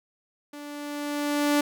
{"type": "tone with level ramp", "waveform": "sawtooth", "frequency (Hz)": 291.7, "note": "D4", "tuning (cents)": -12, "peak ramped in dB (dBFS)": [-35, -15], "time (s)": [0.53, 1.61], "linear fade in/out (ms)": 5, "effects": []}